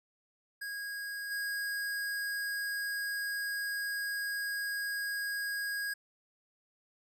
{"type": "tone with level steps", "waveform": "square", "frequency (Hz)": 1642, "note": "G#6", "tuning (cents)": -20, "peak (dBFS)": [-38, -34], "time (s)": [0.61, 5.94], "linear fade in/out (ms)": 10, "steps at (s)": 1.3, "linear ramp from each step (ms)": 20, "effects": []}